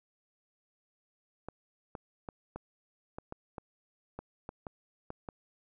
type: clicks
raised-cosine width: 1 ms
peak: -26 dBFS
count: 12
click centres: 1.486 / 1.952 / 2.288 / 2.56 / 3.185 / 3.324 / 3.582 / 4.19 / 4.491 / 4.668 / 5.104 / 5.288 s
effects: none